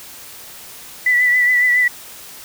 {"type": "tone with vibrato", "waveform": "sine", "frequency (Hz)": 1975.5, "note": "B6", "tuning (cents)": 0, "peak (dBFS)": -11, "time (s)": [1.06, 1.88], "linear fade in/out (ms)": 5, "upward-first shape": "triangle", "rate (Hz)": 7.2, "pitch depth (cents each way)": 36, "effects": ["white hiss -37 dBFS RMS until 2.44 s"]}